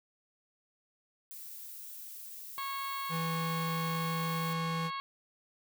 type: noise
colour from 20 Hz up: violet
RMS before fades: -46 dBFS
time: 1.31-4.53 s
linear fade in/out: 0 ms
type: harmonic tone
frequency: 549 Hz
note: C#5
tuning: 17 cents flat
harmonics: 2 / 3 / 4 / 5 / 6 / 7 / 8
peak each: -36 / -50 / -45 / -52 / -48 / -54 / -49 dBFS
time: 2.58-5 s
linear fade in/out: 0 ms
type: tone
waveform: square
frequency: 164.81 Hz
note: E3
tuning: in tune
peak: -34 dBFS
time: 3.09-4.91 s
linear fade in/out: 50 ms
effects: none